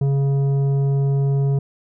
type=tone with tanh clipping; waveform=sine; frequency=138.59 Hz; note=C#3; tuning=in tune; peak=-17 dBFS; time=0.01-1.59 s; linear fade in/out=5 ms; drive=9 dB; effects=none